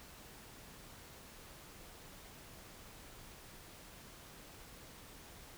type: silence
effects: pink hiss -55 dBFS RMS until 5.57 s